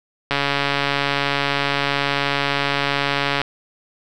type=click train; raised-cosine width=0.3 ms; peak=-3 dBFS; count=439; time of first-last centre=0.31-3.416 s; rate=141 Hz; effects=none